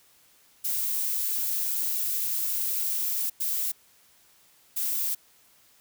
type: noise bursts at uneven times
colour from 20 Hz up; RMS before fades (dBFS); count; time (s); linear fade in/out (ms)
violet; -28; 3; 0.64-3.3 / 3.4-3.72 / 4.76-5.15; 10
effects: white hiss -60 dBFS RMS until 5.8 s